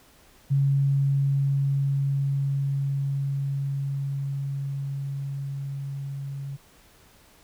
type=tone with level ramp; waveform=sine; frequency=138.59 Hz; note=C#3; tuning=in tune; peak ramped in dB=-18 to -31 dBFS; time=0.5-6.57 s; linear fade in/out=20 ms; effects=pink hiss -56 dBFS RMS until 7.43 s